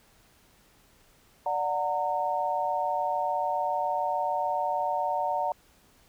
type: chord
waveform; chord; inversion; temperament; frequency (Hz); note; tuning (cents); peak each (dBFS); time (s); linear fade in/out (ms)
sine; D augmented; none; just; 587.3 / 734.2 / 917.7; D5 / F#5 / A#5; 0 / -14 / -27; -32 / -29 / -29; 1.46-5.52; 2
effects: pink hiss -61 dBFS RMS until 6.08 s